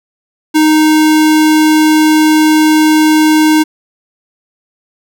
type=tone; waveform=square; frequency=310 Hz; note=D#4; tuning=6 cents flat; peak=-6 dBFS; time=0.54-3.64 s; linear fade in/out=20 ms; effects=none